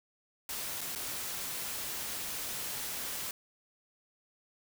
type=noise with dropouts; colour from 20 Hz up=white; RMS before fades=-38 dBFS; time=0.49-3.31 s; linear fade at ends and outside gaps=2 ms; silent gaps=0.809-0.813 / 0.951-0.958 s; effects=none